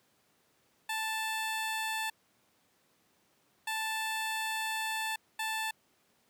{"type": "tone bursts at uneven times", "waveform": "15% pulse", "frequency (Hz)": 880, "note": "A5", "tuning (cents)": 0, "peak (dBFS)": -26, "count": 3, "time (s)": [[0.89, 2.1], [3.67, 5.16], [5.39, 5.71]], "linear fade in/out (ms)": 5, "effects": ["pink hiss -70 dBFS RMS until 6.29 s", "high-pass 150 Hz 12 dB/octave"]}